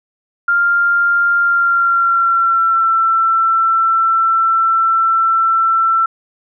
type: tone with pitch glide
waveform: sine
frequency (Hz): 1396.9 to 1340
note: F6 to E6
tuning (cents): 0 to +28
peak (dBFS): -10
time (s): 0.48-6.06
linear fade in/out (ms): 5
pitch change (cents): -72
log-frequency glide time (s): 1.39-2.91
effects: none